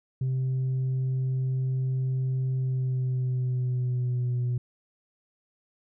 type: tone with pitch glide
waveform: sine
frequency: 130.3 to 122.99 Hz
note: C3 to B2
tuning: -7 to -7 cents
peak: -22 dBFS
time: 0.21-4.58 s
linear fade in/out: 5 ms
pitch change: -100 cents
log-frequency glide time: 2.56-4.39 s
effects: tanh soft clip ceiling -23 dBFS